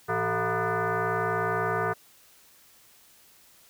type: tone with frequency modulation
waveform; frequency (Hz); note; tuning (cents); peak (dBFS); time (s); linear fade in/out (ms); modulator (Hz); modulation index
sine; 384.9; G4; -32; -24; 0.08-1.94; 20; 276; 4.5
effects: white hiss -57 dBFS RMS until 3.69 s